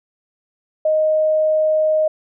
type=tone; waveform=sine; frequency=622.3 Hz; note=D#5; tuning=in tune; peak=-13 dBFS; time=0.85-2.08 s; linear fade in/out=5 ms; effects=none